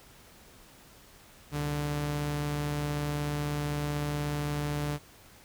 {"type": "tone pair together", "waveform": "sawtooth", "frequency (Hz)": [65.37, 146.83], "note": ["C2", "D3"], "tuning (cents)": [-1, 0], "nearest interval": "octave + major second", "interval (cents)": 1401, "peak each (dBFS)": [-36, -26], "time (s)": [1.51, 4.99], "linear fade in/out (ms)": 50, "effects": ["pink hiss -55 dBFS RMS until 5.44 s"]}